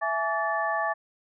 sine tone cluster, 663 / 842 / 1146 / 1755 Hz, E5 / G#5 / D6 / A6, +10 / +24 / -43 / -5 cents, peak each -30 dBFS, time 0.01-0.94 s, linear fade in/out 20 ms, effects none

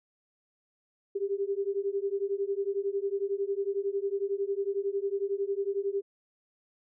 sine beating tone pair, 391.8 / 402.8 Hz, G4 / G4, -1 / +47 cents, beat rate 11 Hz, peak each -31 dBFS, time 1.15-6.02 s, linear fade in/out 10 ms, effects none

